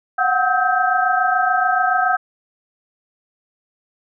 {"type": "tone cluster", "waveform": "sine", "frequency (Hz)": [725, 752, 1285, 1568], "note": ["F#5", "F#5", "E6", "G6"], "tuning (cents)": [-35, 28, -45, 0], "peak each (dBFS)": -20, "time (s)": [0.18, 2.17], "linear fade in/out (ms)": 10, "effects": []}